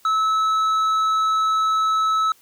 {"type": "tone with tanh clipping", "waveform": "sine", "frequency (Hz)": 1300, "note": "E6", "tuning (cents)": -24, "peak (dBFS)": -18, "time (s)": [0.05, 2.32], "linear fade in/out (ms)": 2, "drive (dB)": 7, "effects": ["white hiss -55 dBFS RMS until 2.41 s", "high-pass 60 Hz 12 dB/octave"]}